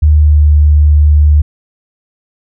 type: tone with pitch glide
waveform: sine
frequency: 75.8 to 74.58 Hz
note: D#2 to D2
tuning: -45 to +27 cents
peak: -3 dBFS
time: 0.02-1.42 s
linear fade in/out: 10 ms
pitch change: -28 cents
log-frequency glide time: 0.13-0.44 s
effects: none